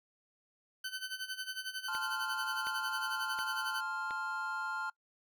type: tone with tremolo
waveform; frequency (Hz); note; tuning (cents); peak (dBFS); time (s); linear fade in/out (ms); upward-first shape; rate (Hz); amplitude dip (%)
20% pulse; 1522; F#6; +48; -31; 0.84-3.81; 5; sine; 11; 80
type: chord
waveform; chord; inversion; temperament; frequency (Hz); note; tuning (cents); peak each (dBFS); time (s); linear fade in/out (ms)
triangle; F major; first; just; 873.1 / 1047.7 / 1396.9; A5 / C6 / F6; -14 / +2 / 0; -40 / -41 / -35; 1.88-4.9; 5
type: click train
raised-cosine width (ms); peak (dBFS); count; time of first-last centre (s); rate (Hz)
0.3; -28; 4; 1.95-4.108; 1.39
effects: noise-tail reverb RT60 0.1 s tail -24 dB re dry